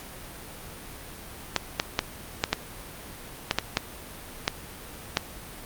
clicks, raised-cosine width 0.2 ms, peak -4 dBFS, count 10, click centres 1.563 / 1.799 / 1.991 / 2.439 / 2.53 / 3.511 / 3.586 / 3.771 / 4.479 / 5.171 s, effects pink hiss -42 dBFS RMS until 5.65 s + Opus 48 kbps

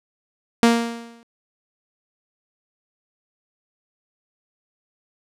sawtooth tone with exponential decay, 233.1 Hz, A#3, in tune, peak -6 dBFS, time 0.63-1.23 s, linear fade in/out 0 ms, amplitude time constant 130 ms, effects low-pass 9000 Hz 12 dB/octave

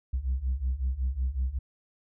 sine beating tone pair, 61.74 / 67.14 Hz, B1 / C2, 0 / +45 cents, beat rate 5.4 Hz, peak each -29 / -27 dBFS, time 0.13-1.59 s, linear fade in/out 10 ms, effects tanh soft clip ceiling -22 dBFS

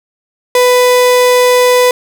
35% pulse tone, 497 Hz, B4, 11 cents sharp, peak -4 dBFS, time 0.55-1.91 s, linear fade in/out 2 ms, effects none

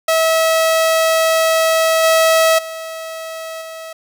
sawtooth tone with level steps, 647 Hz, E5, 32 cents flat, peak -8 / -6 / -22 / -25 dBFS, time 0.08-3.93 s, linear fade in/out 5 ms, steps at 2.03 / 2.58 / 3.61 s, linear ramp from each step 10 ms, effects none

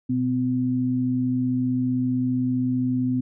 sine tone pair together, 122.6 / 254 Hz, B2 / B3, -12 / +49 cents, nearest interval octave + minor second, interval 1261 cents, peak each -27 / -21 dBFS, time 0.09-3.21 s, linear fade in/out 10 ms, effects none

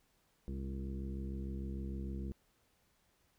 harmonic tone with a mistuned harmonic, 66.6 Hz, C2, 31 cents sharp, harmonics 1 / 2 / 3 / 4 / 5 / 6 / 7, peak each -40 / -48 / -44 / -53 / -50 / -59 / -58 dBFS, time 0.48-2.32 s, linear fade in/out 0 ms, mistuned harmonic 5, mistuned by +37 cents, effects pink hiss -74 dBFS RMS until 3.38 s

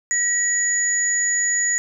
sine tone pair together, 1923 / 6853 Hz, B6 / A8, -47 / -47 cents, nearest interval octave + minor seventh, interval 2200 cents, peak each -22 / -19 dBFS, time 0.11-1.78 s, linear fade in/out 0 ms, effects none

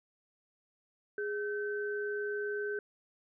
sine tone pair together, 413.8 / 1536 Hz, G#4 / G6, -6 / -36 cents, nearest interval octave + major seventh, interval 2270 cents, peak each -34 / -38 dBFS, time 1.18-2.79 s, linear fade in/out 2 ms, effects none

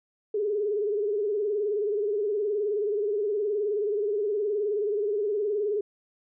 sine tone with vibrato, 414.9 Hz, G#4, 2 cents flat, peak -24 dBFS, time 0.34-5.81 s, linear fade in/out 5 ms, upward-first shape sine, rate 19 Hz, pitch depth 82 cents each way, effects none

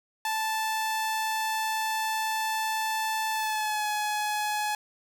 sawtooth tone with pitch glide, 878 to 843.7 Hz, A5 to G#5, -4 to +27 cents, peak -23 dBFS, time 0.25-4.75 s, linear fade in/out 2 ms, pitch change -69 cents, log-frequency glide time 3.32-3.87 s, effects none

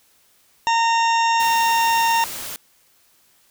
harmonic tone, 919 Hz, A#5, 25 cents flat, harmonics 1 / 2 / 3 / 4 / 6 / 7 / 8, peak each -16 / -26 / -26 / -30 / -30 / -36 / -37 dBFS, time 0.67-2.24 s, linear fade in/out 0 ms
white noise, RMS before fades -31 dBFS, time 1.4-2.56 s, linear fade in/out 0 ms
effects white hiss -58 dBFS RMS until 3.5 s

